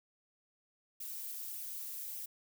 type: noise with flanger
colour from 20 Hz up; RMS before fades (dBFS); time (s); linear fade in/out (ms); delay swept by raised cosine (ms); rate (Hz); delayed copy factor
violet; -43; 1-2.26; 5; 0.33 to 4.43; 1.7; +0.5
effects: none